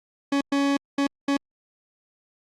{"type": "tone bursts at uneven times", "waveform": "40% pulse", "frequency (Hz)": 279.8, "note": "C#4", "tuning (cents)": 16, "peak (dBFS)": -19, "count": 4, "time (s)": [[0.32, 0.41], [0.52, 0.77], [0.98, 1.07], [1.28, 1.37]], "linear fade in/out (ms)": 5, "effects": ["low-pass 6000 Hz 12 dB/octave", "Opus 48 kbps"]}